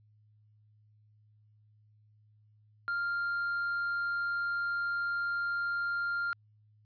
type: tone with hard clipping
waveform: triangle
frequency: 1396.9 Hz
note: F6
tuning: in tune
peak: -29 dBFS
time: 2.88-6.33 s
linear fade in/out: 0 ms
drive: 1 dB
effects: added 106 Hz sine -61 dBFS peak until 6.85 s + resampled to 11025 Hz